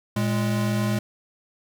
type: tone pair together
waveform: square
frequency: 114.9 / 207.7 Hz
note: A#2 / G#3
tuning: -25 / 0 cents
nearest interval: minor seventh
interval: 1025 cents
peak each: -25 dBFS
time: 0.16-0.99 s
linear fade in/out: 5 ms
effects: 10-bit